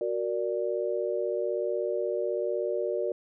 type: chord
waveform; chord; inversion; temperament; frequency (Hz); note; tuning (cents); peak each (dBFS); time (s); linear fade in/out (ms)
sine; Gb augmented; none; equal; 370 / 466.2 / 587.3; Gb4 / Bb4 / D5; 0 / 0 / 0; -31; 0.01-3.12; 2
effects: none